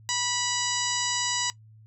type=harmonic tone with a mistuned harmonic; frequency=979 Hz; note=B5; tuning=15 cents flat; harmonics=1 / 2 / 3 / 4 / 5 / 6 / 7 / 8; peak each=-34 / -34 / -34 / -34 / -34 / -34 / -34 / -34 dBFS; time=0.09-1.5 s; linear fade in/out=0 ms; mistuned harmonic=8; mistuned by=-30 cents; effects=noise-tail reverb RT60 0.1 s tail -18 dB re dry + added 109 Hz sine -49 dBFS peak until 1.86 s